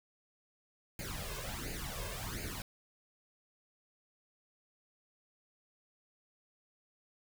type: noise with flanger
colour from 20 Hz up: pink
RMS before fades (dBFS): -41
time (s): 0.99-2.62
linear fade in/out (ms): 2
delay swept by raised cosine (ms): 0.43 to 1.93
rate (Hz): 1.4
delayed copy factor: +0.8
effects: none